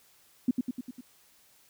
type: tone with echo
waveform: sine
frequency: 249.6 Hz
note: B3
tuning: 19 cents sharp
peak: -20 dBFS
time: 0.48-0.51 s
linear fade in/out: 5 ms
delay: 100 ms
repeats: 5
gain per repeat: -4 dB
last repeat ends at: 1.01 s
effects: white hiss -62 dBFS RMS until 1.69 s